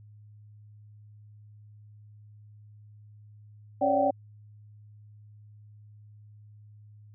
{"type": "tone cluster", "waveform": "sine", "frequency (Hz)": [275, 549, 580, 717, 772], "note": ["C#4", "C#5", "D5", "F5", "G5"], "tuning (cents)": [-14, -17, -22, 45, -27], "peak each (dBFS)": [-30, -31, -25, -34, -26], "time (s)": [3.81, 4.11], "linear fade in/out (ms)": 10, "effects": ["added 105 Hz sine -49 dBFS peak until 7.14 s"]}